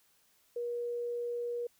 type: tone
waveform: sine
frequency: 478.3 Hz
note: A#4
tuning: 44 cents sharp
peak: -33 dBFS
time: 0.56-1.67 s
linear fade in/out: 5 ms
effects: white hiss -69 dBFS RMS until 1.79 s